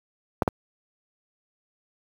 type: clicks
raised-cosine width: 1 ms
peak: -6 dBFS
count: 2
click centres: 0.422 / 0.478 s
effects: high-pass 60 Hz 12 dB/octave + 7-bit